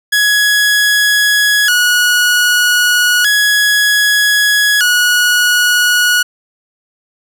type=tone with vibrato; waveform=sawtooth; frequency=1564 Hz; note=G6; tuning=4 cents flat; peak=-5 dBFS; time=0.12-6.23 s; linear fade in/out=10 ms; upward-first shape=square; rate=0.32 Hz; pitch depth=120 cents each way; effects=none